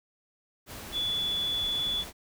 sine tone in noise, 3437 Hz, A7, 41 cents flat, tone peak -27 dBFS, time 0.92-2.05 s, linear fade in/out 50 ms, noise pink, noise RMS -42 dBFS, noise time 0.66-2.13 s, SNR +12 dB, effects none

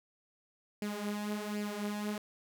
sawtooth tone with flanger, 208.1 Hz, G#3, 4 cents sharp, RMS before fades -37 dBFS, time 0.82-2.18 s, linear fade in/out 2 ms, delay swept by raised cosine 0.4 to 6 ms, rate 1.3 Hz, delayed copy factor +0.65, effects none

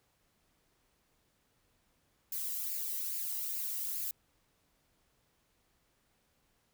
violet noise with flanger, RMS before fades -37 dBFS, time 2.32-4.11 s, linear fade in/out 2 ms, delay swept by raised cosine 0.42 to 1.04 ms, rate 2.4 Hz, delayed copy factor +0.5, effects pink hiss -74 dBFS RMS until 6.73 s

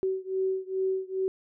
sine beating tone pair, 378.4 / 380.8 Hz, F#4 / F#4, +39 / +50 cents, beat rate 2.4 Hz, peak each -29 / -30 dBFS, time 0.03-1.28 s, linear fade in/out 0 ms, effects none

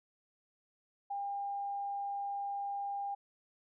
sine tone, 802 Hz, G5, 39 cents sharp, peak -35 dBFS, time 1.1-3.15 s, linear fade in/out 10 ms, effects none

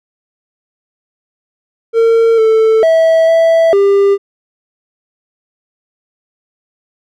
triangle tone with pitch steps, 456.2 / 442.6 / 651 / 658 / 398.4 Hz, A#4 / A4 / E5 / E5 / G4, -37 / +10 / -22 / -3 / +28 cents, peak -4 dBFS, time 1.93-4.18 s, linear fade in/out 50 ms, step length 450 ms, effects none

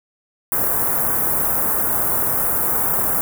white band-stop noise, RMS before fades -19 dBFS, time 0.52-3.21 s, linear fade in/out 0 ms, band 1400 to 11000 Hz, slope 24 dB/octave, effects none

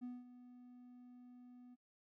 triangle tone with ADSR envelope, 246.9 Hz, B3, in tune, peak -40 dBFS, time 0.01-1.76 s, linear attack 27 ms, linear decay 200 ms, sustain -14 dB, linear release 27 ms, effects noise-tail reverb RT60 0.1 s tail -22 dB re dry + tanh soft clip ceiling -36 dBFS

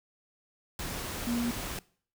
sine tone in noise, 237.7 Hz, A#3, 34 cents sharp, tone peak -28 dBFS, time 1.27-1.51 s, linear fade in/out 2 ms, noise pink, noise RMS -37 dBFS, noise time 0.79-1.79 s, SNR +6 dB, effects noise-tail reverb RT60 0.5 s tail -22 dB re dry

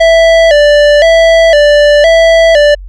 square tone with vibrato, 622.3 Hz, D#5, in tune, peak -3 dBFS, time 0-2.75 s, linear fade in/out 10 ms, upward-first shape square, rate 0.98 Hz, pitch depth 100 cents each way, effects added 46 Hz sine -23 dBFS peak until 2.88 s + low-pass 4000 Hz 12 dB/octave

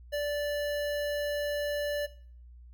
square tone with notch filter, 584 Hz, D5, 10 cents flat, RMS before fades -31 dBFS, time 0.12-2.07 s, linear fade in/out 20 ms, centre 7900 Hz, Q 1.5, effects noise-tail reverb RT60 0.5 s tail -18 dB re dry + added 60 Hz sine -48 dBFS peak until 2.73 s

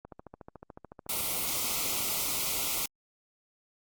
click train, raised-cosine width 1 ms, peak -30 dBFS, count 28, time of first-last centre 0.05-2.007 s, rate 13.8 Hz
white band-stop noise, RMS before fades -31 dBFS, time 1.09-2.86 s, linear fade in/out 5 ms, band 1400 to 2000 Hz, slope 96 dB/octave
effects Opus 48 kbps

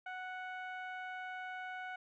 15% pulse tone with low-pass filter, 740 Hz, F#5, in tune, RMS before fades -44 dBFS, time 0.06-1.96 s, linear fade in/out 5 ms, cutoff 1700 Hz, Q 1.1, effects none

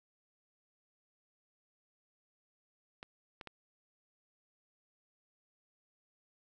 clicks, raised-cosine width 0.3 ms, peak -29 dBFS, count 3, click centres 3.029 / 3.412 / 3.473 s, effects none

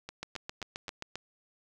two click trains, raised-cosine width 0.2 ms, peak -20 / -23 dBFS, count 8 / 4, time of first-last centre 0.23-1.156 / 0.09-0.882 s, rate 7.56 / 3.79 Hz, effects none

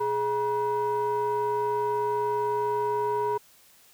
triangle ring-modulated tone, 270 Hz, C#4, 45 cents flat, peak -19 dBFS, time 0-3.38 s, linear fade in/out 10 ms, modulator 689 Hz, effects white hiss -57 dBFS RMS until 3.93 s

